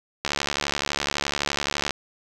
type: click train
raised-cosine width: 0.2 ms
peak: -6 dBFS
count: 120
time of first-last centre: 0.25-1.907 s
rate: 71.8 Hz
effects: none